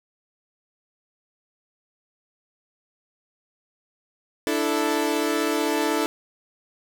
sawtooth chord, D suspended second, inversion none, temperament equal, 293.7 / 329.6 / 440 Hz, D4 / E4 / A4, 0 / 0 / 0 cents, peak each -22 dBFS, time 4.47-6.06 s, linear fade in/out 0 ms, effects none

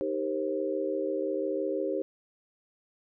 sine chord, C minor seventh, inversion first, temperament equal with one note detuned, 311.1 / 392 / 466.2 / 532.1 Hz, Eb4 / G4 / Bb4 / C5, 0 / 0 / 0 / +29 cents, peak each -34 / -32 / -37 / -32 dBFS, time 0.01-2.02 s, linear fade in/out 0 ms, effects none

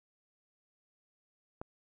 click, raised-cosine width 1 ms, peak -26 dBFS, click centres 1.615 s, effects none

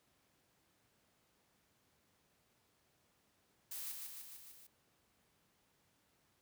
blue noise with echo, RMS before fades -45 dBFS, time 3.71-3.92 s, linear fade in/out 5 ms, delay 150 ms, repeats 5, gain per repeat -3 dB, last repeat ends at 4.67 s, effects pink hiss -75 dBFS RMS until 6.41 s + high-pass 80 Hz 12 dB/octave

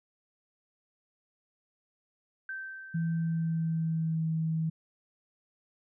sine tone with exponential decay, 1554 Hz, G6, 16 cents flat, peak -34 dBFS, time 2.49-4.15 s, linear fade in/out 2 ms, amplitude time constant 360 ms
sine tone with pitch glide, 164.8 to 160.66 Hz, E3 to E3, 0 to -44 cents, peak -27 dBFS, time 2.94-4.7 s, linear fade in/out 10 ms, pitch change -44 cents, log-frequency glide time 3.11-4.28 s
effects none

